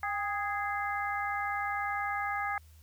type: harmonic tone with a mistuned harmonic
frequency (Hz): 414.9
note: G#4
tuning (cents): -2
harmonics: 2 / 3 / 4 / 5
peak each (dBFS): -34 / -36 / -37 / -38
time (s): 0.03-2.58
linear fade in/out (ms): 2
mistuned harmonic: 2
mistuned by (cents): -55
effects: added 78 Hz sine -53 dBFS peak until 2.82 s + white hiss -65 dBFS RMS until 2.82 s